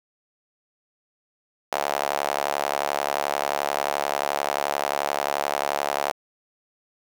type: tone with high-pass filter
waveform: sawtooth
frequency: 71.4 Hz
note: D2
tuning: 48 cents flat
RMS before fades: -26 dBFS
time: 1.72-6.12 s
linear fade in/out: 0 ms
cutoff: 700 Hz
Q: 2.6
effects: 7-bit